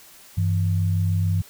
sine tone pair together, 97.03 / 163.7 Hz, G2 / E3, -17 / -12 cents, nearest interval major sixth, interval 905 cents, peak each -19 / -26 dBFS, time 0.37-1.42 s, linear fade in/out 10 ms, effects white hiss -48 dBFS RMS until 1.49 s

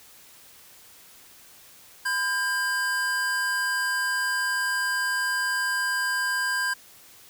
square tone pair together, 1008 / 1600.1 Hz, B5 / G6, +35 / +35 cents, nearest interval minor sixth, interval 800 cents, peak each -33 / -25 dBFS, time 2.05-6.74 s, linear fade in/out 10 ms, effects white hiss -51 dBFS RMS until 7.29 s

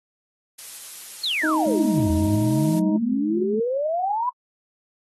blue noise, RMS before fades -36 dBFS, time 0.58-2.8 s, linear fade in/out 10 ms
sine exponential two-way sweep, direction down then up, 4435 to 79.9 to 1021 Hz, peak -21 dBFS, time 1.23-4.3 s, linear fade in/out 10 ms, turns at 2.11 s
harmonic tone, 313.1 Hz, D#4, 11 cents sharp, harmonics 1 / 2 / 3, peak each -21 / -32 / -38 dBFS, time 1.43-2.97 s, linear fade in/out 10 ms
sine tone with pitch glide, 212.8 to 214.4 Hz, G#3 to A3, +42 to -45 cents, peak -25 dBFS, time 1.66-3.6 s, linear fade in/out 5 ms, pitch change +13 cents, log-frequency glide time 2.32-3.24 s
effects AAC 32 kbps

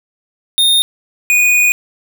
square tone pair in turn, 3665 / 2467 Hz, A#7 / D#7, -30 / -15 cents, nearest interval perfect fifth, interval 685 cents, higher first, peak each -9 dBFS, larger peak neither, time 0.58-0.82 / 1.3-1.72 s, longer second, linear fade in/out 0 ms, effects none

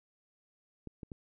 clicks, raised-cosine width 3 ms, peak -30 dBFS, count 3, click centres 0.873 / 1.032 / 1.118 s, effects none

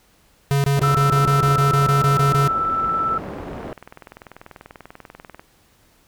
square tone bursts, 139.9 Hz, C#3, 16 cents sharp, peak -16 dBFS, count 13, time 0.51-2.476 s, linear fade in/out 0 ms, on 130 ms, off 23 ms
white low-pass noise, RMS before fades -32 dBFS, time 0.77-3.73 s, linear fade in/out 0 ms, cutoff 590 Hz, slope 12 dB/octave
sine tone with tremolo, 1324 Hz, E6, 7 cents sharp, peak -17 dBFS, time 0.83-3.18 s, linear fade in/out 5 ms, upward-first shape sine, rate 18 Hz, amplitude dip 25%
click train, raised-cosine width 0.5 ms, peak -23 dBFS, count 57, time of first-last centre 2.65-5.395 s, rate 20.4 Hz
effects pink hiss -57 dBFS RMS until 6.07 s

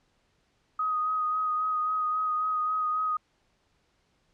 sine tone with vibrato, 1252 Hz, D#6, 10 cents sharp, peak -25 dBFS, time 0.79-3.17 s, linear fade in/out 5 ms, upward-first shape sine, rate 3.7 Hz, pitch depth 19 cents each way, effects pink hiss -70 dBFS RMS until 4.33 s + low-pass 6000 Hz 12 dB/octave

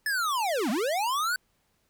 square linear two-way sweep, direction down then up, 1760 to 195.5 to 1529 Hz, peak -26 dBFS, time 0.06-1.36 s, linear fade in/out 2 ms, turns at 0.7 s, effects pink hiss -71 dBFS RMS until 1.89 s

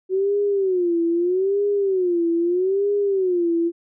sine tone with vibrato, 370 Hz, F#4, in tune, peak -17 dBFS, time 0.09-3.72 s, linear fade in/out 50 ms, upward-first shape sine, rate 0.79 Hz, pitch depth 170 cents each way, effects none

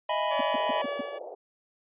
square chord, E major seventh, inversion third, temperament equal with one note detuned, 622.3 / 663.8 / 830.6 / 987.8 Hz, D#5 / E5 / G#5 / B5, 0 / +12 / 0 / 0 cents, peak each -31 / -36 / -34 / -30 dBFS, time 0.09-0.82 s, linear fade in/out 5 ms
sawtooth tone with tremolo, 572 Hz, D5, 46 cents flat, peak -26 dBFS, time 0.3-1.19 s, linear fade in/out 20 ms, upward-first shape triangle, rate 2.1 Hz, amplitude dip 65%
sine tone bursts, 257.2 Hz, C4, 30 cents flat, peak -30 dBFS, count 5, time 0.39-1.01 s, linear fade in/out 5 ms, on 20 ms, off 130 ms
pink band-pass noise, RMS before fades -41 dBFS, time 0.53-1.35 s, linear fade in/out 10 ms, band 410 to 770 Hz, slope 48 dB/octave
effects resampled to 8000 Hz

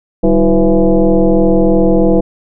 sine tone with frequency modulation, 150.5 Hz, D3, 43 cents sharp, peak -6 dBFS, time 0.23-2.21 s, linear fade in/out 10 ms, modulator 172 Hz, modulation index 2.6, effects none

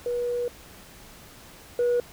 sine tone pair in turn, 484.1 / 484.1 Hz, B4 / B4, -35 / -35 cents, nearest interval unison, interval 0 cents, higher neither, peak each -24 / -18 dBFS, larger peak second, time 0.06-0.48 / 1.79-2 s, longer first, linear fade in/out 2 ms, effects tanh soft clip ceiling -18 dBFS + pink hiss -48 dBFS RMS until 2.12 s

